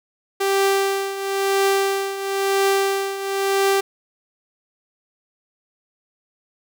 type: tone with tremolo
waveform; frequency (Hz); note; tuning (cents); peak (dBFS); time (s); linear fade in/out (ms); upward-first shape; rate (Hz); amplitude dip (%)
sawtooth; 392; G4; 0; -11; 0.4-3.81; 10; triangle; 0.99; 75
effects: none